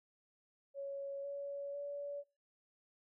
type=tone with pitch steps; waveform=sine; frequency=556 / 563.8 / 571.6 Hz; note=C#5 / C#5 / D5; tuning=+5 / +29 / -47 cents; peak=-40 dBFS; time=0.74-2.24 s; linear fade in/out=50 ms; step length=500 ms; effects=noise-tail reverb RT60 0.3 s tail -23 dB re dry